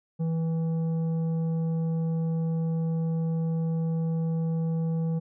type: tone with tanh clipping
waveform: sine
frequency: 163.3 Hz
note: E3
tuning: 16 cents flat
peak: -26 dBFS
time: 0.19-5.2 s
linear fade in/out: 20 ms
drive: 8 dB
effects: none